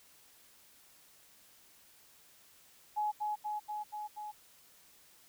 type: tone with echo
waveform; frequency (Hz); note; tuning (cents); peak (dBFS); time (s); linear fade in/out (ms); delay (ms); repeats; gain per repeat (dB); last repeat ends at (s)
sine; 843; G#5; +26; -30; 2.96-3.12; 20; 240; 5; -2; 4.32
effects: white hiss -62 dBFS RMS until 5.28 s